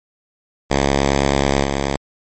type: tone with level steps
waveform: 5% pulse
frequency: 69.3 Hz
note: C#2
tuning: in tune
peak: -3 / -7 dBFS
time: 0.7-1.97 s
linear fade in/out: 10 ms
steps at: 1.63 s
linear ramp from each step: 20 ms
effects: MP3 32 kbps